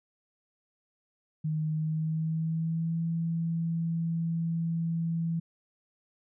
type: tone with pitch glide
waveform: sine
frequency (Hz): 155.56 to 165.76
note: D#3 to E3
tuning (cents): 0 to +10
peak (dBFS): -27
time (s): 1.44-5.4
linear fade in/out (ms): 10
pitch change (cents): +110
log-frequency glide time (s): 1.71-3.02
effects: none